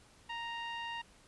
sawtooth tone with low-pass filter, 932.3 Hz, A#5, in tune, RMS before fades -41 dBFS, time 0.29-1.02 s, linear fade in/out 10 ms, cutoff 2800 Hz, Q 2.3, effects pink hiss -62 dBFS RMS until 1.27 s + resampled to 24000 Hz

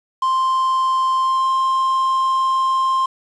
triangle tone with pitch glide, 1046.5 to 1054.4 Hz, C6 to C6, 0 to +13 cents, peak -13 dBFS, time 0.22-3.06 s, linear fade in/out 5 ms, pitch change +13 cents, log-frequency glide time 1.16-1.49 s, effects resampled to 22050 Hz + 7-bit

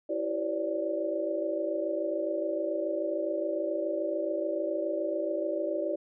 sine tone cluster, 330 / 383.2 / 514 / 559 / 586 Hz, E4 / G4 / C5 / C#5 / D5, +2 / -39 / -31 / +14 / -4 cents, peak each -34 / -36 / -39 / -38 / -31 dBFS, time 0.09-5.96 s, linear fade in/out 10 ms, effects none

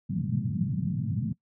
white band-pass noise, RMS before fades -29 dBFS, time 0.09-1.33 s, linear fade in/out 10 ms, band 100 to 210 Hz, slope 48 dB/octave, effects noise-tail reverb RT60 0.1 s tail -21 dB re dry

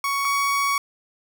30% pulse tone pair in turn, 1115 / 1121.3 Hz, C#6 / C#6, +10 / +20 cents, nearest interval unison, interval 10 cents, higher second, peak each -19 / -17 dBFS, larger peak second, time 0.04-0.25 / 0.25-0.78 s, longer second, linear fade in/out 2 ms, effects none

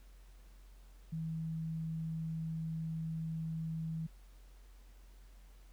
sine tone, 161.3 Hz, E3, 37 cents flat, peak -36 dBFS, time 1.12-4.07 s, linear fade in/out 10 ms, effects added 45 Hz sine -54 dBFS peak until 5.72 s + pink hiss -68 dBFS RMS until 5.72 s

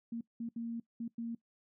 sine tone bursts at uneven times, 231.9 Hz, A#3, 9 cents flat, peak -36 dBFS, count 5, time 0.12-0.21 / 0.4-0.49 / 0.56-0.8 / 1-1.08 / 1.18-1.35 s, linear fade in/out 5 ms, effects noise-tail reverb RT60 0.1 s tail -20 dB re dry

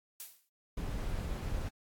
blue noise with exponential decay, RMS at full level -40 dBFS, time 0.2-0.49 s, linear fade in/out 0 ms, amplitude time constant 62 ms
brown noise, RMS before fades -36 dBFS, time 0.77-1.69 s, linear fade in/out 5 ms
effects AAC 64 kbps

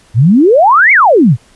sine exponential two-way sweep, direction up then down, 102.3 to 2300 to 102.3 Hz, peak -3 dBFS, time 0.14-1.37 s, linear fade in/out 50 ms, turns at 0.92 s, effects pink hiss -46 dBFS RMS until 1.55 s + resampled to 24000 Hz

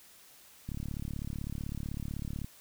click train, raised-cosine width 5 ms, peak -25 dBFS, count 64, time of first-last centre 0.69-2.445 s, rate 35.9 Hz, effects white hiss -57 dBFS RMS until 2.6 s

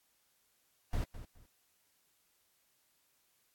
brown noise with echo, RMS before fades -33 dBFS, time 0.93-1.04 s, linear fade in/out 2 ms, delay 210 ms, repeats 2, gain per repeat -13 dB, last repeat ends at 1.46 s, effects white hiss -74 dBFS RMS until 3.54 s + AAC 64 kbps

